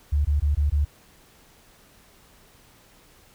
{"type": "tone bursts", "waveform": "sine", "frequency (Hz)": 72.9, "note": "D2", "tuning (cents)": -12, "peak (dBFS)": -18, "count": 5, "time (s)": [0.12, 0.85], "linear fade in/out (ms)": 10, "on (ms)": 130, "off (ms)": 20, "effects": ["pink hiss -55 dBFS RMS until 3.34 s"]}